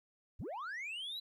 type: linear sweep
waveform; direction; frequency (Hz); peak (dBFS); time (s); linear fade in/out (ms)
sine; up; 34.65 to 4027; -37; 0.39-1.2; 10
effects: tanh soft clip ceiling -39 dBFS + 13-bit